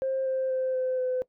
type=tone with pitch steps; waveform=sine; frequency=530 / 524.5 / 519.1 / 513.7 / 508.4 Hz; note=C5 / C5 / C5 / C5 / C5; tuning=+22 / +4 / -14 / -32 / -50 cents; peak=-24 dBFS; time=0.02-1.22 s; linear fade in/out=0 ms; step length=240 ms; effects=noise-tail reverb RT60 0.1 s tail -20 dB re dry + tanh soft clip ceiling -21 dBFS